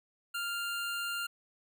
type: tone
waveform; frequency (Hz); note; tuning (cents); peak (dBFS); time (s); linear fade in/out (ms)
25% pulse; 1396.9; F6; 0; -30; 0.34-1.27; 10
effects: none